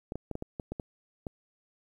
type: clicks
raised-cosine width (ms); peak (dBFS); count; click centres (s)
2; -22; 9; 0.121 / 0.156 / 0.313 / 0.354 / 0.424 / 0.598 / 0.72 / 0.798 / 1.268
effects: 10-bit